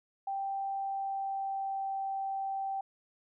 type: tone with pitch glide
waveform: sine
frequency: 784 to 779 Hz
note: G5 to G5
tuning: 0 to -11 cents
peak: -32 dBFS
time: 0.27-2.81 s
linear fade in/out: 5 ms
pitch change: -11 cents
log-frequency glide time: 0.73-1.93 s
effects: none